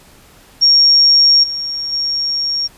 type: tone with level steps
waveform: sine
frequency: 5550 Hz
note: F8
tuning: 12 cents flat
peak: -6 / -19 / -15 dBFS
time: 0.61-2.68 s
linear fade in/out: 20 ms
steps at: 1.43 / 1.92 s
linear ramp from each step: 10 ms
effects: pink hiss -45 dBFS RMS until 2.77 s + resampled to 32000 Hz